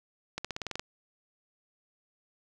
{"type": "accelerating click train", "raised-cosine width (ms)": 0.2, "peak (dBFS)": -17, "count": 9, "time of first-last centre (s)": [0.38, 0.795], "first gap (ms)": 66, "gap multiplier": 0.93, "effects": []}